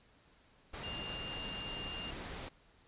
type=tone in noise; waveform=sine; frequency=2806 Hz; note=F7; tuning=8 cents sharp; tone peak=-42 dBFS; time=0.83-2.11 s; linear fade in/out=10 ms; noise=pink; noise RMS=-44 dBFS; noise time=0.73-2.49 s; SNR=-1 dB; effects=pink hiss -66 dBFS RMS until 2.87 s + resampled to 8000 Hz